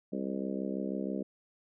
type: harmonic tone with a mistuned harmonic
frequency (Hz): 66.2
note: C2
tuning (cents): +21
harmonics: 3 / 4 / 5 / 6 / 7 / 8 / 9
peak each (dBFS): -36 / -38 / -40 / -42 / -43 / -44 / -45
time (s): 0.12-1.23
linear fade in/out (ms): 10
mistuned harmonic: 9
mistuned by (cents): +22
effects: none